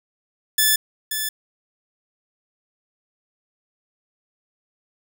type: tone with echo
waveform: 5% pulse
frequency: 1737 Hz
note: A6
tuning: 23 cents flat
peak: -4 dBFS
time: 0.58-0.76 s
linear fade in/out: 5 ms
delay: 530 ms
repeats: 1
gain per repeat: -8 dB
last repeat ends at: 1.29 s
effects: none